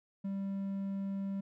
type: tone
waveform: triangle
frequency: 196 Hz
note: G3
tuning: in tune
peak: -32 dBFS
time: 0.24-1.41 s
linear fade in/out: 10 ms
effects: none